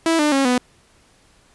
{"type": "tone with pitch steps", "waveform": "sawtooth", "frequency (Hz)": [328.2, 299.2, 272.8, 248.7], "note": ["E4", "D4", "C#4", "B3"], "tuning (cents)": [-8, 32, -28, 12], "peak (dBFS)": -11, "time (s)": [0.06, 0.58], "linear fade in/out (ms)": 2, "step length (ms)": 130, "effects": ["pink hiss -55 dBFS RMS until 1.54 s", "resampled to 24000 Hz"]}